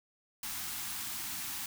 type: band-stop noise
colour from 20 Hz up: white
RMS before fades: -39 dBFS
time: 0.43-1.66 s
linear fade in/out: 2 ms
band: 340 to 730 Hz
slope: 48 dB/octave
effects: none